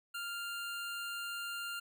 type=tone; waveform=25% pulse; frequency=1396.9 Hz; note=F6; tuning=in tune; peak=-35 dBFS; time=0.14-1.8 s; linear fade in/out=10 ms; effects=none